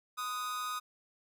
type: tone with amplitude modulation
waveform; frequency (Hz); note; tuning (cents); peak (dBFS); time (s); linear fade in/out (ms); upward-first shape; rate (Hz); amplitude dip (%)
45% pulse; 1245; D#6; +1; -32; 0.17-0.8; 20; sine; 230; 65
effects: none